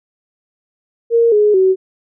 sine tone with pitch steps, 464.7 / 418.8 / 377.5 Hz, A#4 / G#4 / F#4, -5 / +15 / +35 cents, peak -8 dBFS, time 1.1-1.76 s, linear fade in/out 50 ms, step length 220 ms, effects none

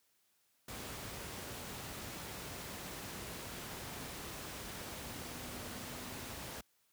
sine tone in noise, 246.9 Hz, B3, in tune, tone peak -53 dBFS, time 5.09-6.3 s, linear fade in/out 5 ms, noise pink, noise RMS -45 dBFS, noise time 0.68-6.61 s, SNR -11 dB, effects white hiss -75 dBFS RMS until 6.92 s + high-pass 60 Hz 12 dB/octave

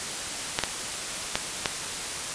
clicks, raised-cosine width 0.2 ms, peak -5 dBFS, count 4, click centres 0.589 / 0.637 / 1.355 / 1.658 s, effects white hiss -32 dBFS RMS until 2.34 s + resampled to 22050 Hz

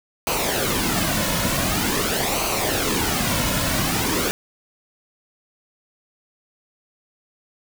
pink noise with flanger, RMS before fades -22 dBFS, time 0.27-4.31 s, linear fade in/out 0 ms, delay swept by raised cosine 0.56 to 2.56 ms, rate 0.46 Hz, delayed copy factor -0.6, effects none

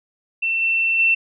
sine tone with level steps, 2690 Hz, E7, 34 cents sharp, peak -18 / -16 / -13 dBFS, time 0.42-1.15 s, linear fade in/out 10 ms, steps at 0.61 / 0.98 s, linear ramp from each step 20 ms, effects none

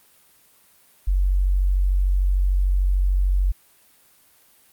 sine tone, 46.72 Hz, F#1, 18 cents sharp, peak -16 dBFS, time 1.07-3.52 s, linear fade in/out 10 ms, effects white hiss -56 dBFS RMS until 4.72 s + Opus 32 kbps

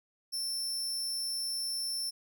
sawtooth tone, 5370 Hz, E8, 31 cents sharp, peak -30 dBFS, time 0.32-2.11 s, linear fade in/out 20 ms, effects none

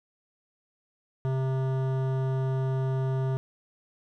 sine tone with hard clipping, 132 Hz, C3, 16 cents sharp, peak -27 dBFS, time 1.25-3.37 s, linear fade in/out 0 ms, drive 15 dB, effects none

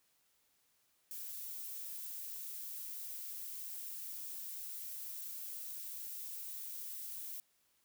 violet noise, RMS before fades -45 dBFS, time 1.11-7.4 s, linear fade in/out 0 ms, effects white hiss -75 dBFS RMS until 7.84 s

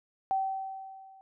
sine tone with level ramp, 770 Hz, G5, 31 cents flat, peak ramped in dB -24 to -52 dBFS, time 0.31-1.21 s, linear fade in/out 0 ms, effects none

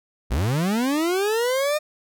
40% pulse linear sweep, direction up, 49 to 615 Hz, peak -19 dBFS, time 0.3-1.79 s, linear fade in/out 20 ms, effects none

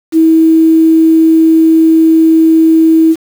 sine tone with quantisation, 322.6 Hz, E4, 37 cents flat, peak -3 dBFS, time 0.12-3.16 s, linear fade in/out 50 ms, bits 5, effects none

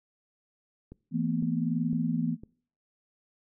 click train, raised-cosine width 3 ms, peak -31 dBFS, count 4, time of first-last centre 0.92-2.435 s, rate 1.98 Hz
sine chord, E suspended fourth, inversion none, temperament equal with one note detuned, 164.81 / 225.7 / 246.9 Hz, E3 / A3 / B3, 0 / +44 / 0 cents, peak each -30 dBFS, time 1.11-2.37 s, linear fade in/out 50 ms
effects noise-tail reverb RT60 0.5 s tail -23 dB re dry

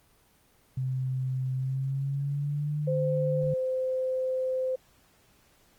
sine tone with pitch glide, 130 to 149.33 Hz, C3 to D3, -11 to +29 cents, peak -27 dBFS, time 0.77-3.54 s, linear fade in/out 5 ms, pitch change +240 cents, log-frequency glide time 1.55-2.76 s
sine tone, 517 Hz, C5, 21 cents flat, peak -26 dBFS, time 2.87-4.76 s, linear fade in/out 10 ms
effects pink hiss -63 dBFS RMS until 5.78 s + Opus 24 kbps

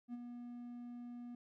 triangle tone with ADSR envelope, 241.4 Hz, B3, 39 cents flat, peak -38 dBFS, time 0.08-1.35 s, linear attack 56 ms, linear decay 28 ms, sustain -6 dB, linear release 3 ms, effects none

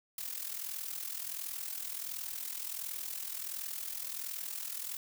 blue noise with amplitude modulation, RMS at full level -37 dBFS, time 0.18-4.97 s, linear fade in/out 2 ms, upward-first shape sine, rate 41.4 Hz, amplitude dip 70%, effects none

